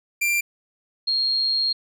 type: tone pair in turn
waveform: 45% pulse / sine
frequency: 2372 / 4246 Hz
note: D7 / C8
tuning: +17 / +25 cents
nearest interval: minor seventh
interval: 1008 cents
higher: second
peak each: -19 dBFS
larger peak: neither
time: 0.21-0.41 / 1.07-1.73 s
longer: second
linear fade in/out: 10 ms
effects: none